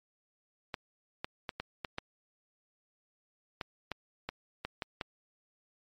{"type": "clicks", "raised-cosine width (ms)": 0.3, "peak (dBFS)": -19, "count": 12, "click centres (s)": [0.742, 1.245, 1.492, 1.6, 1.848, 1.984, 3.612, 3.917, 4.29, 4.65, 4.822, 5.012], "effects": ["MP3 64 kbps"]}